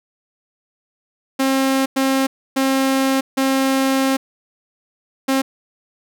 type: tone bursts at uneven times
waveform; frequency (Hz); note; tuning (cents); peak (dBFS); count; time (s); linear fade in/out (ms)
sawtooth; 267.6; C4; +39; -11; 5; 1.39-1.86 / 1.96-2.27 / 2.56-3.21 / 3.37-4.17 / 5.28-5.42; 10
effects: none